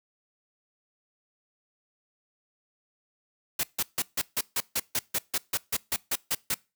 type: noise bursts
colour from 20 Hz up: white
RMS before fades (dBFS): -27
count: 16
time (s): 3.59-6.544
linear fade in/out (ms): 5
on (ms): 44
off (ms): 150
effects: noise-tail reverb RT60 0.3 s tail -24 dB re dry